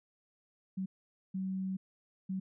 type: tone bursts at uneven times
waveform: sine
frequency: 189.5 Hz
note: F#3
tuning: 42 cents sharp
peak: -33 dBFS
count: 3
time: 0.77-0.86 / 1.34-1.77 / 2.29-2.4 s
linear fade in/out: 10 ms
effects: none